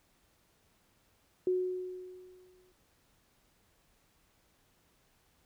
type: tone with exponential decay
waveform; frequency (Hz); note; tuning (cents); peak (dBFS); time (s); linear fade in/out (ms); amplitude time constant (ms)
sine; 366.8; F#4; -15; -25; 1.47-2.72; 2; 270
effects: pink hiss -70 dBFS RMS until 5.45 s